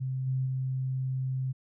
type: tone with level steps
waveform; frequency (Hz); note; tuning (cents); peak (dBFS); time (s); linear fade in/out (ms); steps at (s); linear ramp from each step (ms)
sine; 130.8; C3; 0; -29 / -26 / -28; 0-1.53; 20; 0.26 / 0.45; 20
effects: none